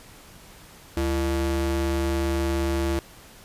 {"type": "ring-modulated tone", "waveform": "square", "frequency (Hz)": 132.3, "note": "C3", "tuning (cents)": 20, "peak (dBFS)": -20, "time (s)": [0.97, 2.99], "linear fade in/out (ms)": 0, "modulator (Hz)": 206, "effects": ["pink hiss -48 dBFS RMS until 3.44 s", "resampled to 32000 Hz"]}